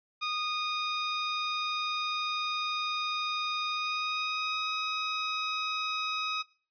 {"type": "tone with pitch glide", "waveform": "15% pulse", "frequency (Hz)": [1234, 1264.3], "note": ["D#6", "D#6"], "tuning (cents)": [-15, 27], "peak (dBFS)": -23, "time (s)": [0.21, 6.43], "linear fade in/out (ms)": 20, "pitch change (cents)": 42, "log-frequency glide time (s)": [3.7, 4.72], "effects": ["noise-tail reverb RT60 0.4 s tail -20 dB re dry", "resampled to 11025 Hz"]}